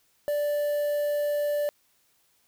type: tone with quantisation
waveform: triangle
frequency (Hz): 586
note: D5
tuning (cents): -4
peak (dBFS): -22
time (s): 0.28-1.69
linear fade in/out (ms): 0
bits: 7
effects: white hiss -67 dBFS RMS until 2.47 s